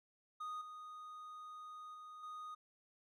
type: tone with level steps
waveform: triangle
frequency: 1240 Hz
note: D#6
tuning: 6 cents flat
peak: -40 / -47 / -49 / -44 dBFS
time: 0.4-2.55 s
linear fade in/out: 10 ms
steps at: 0.61 / 1.94 / 2.23 s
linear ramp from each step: 5 ms
effects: none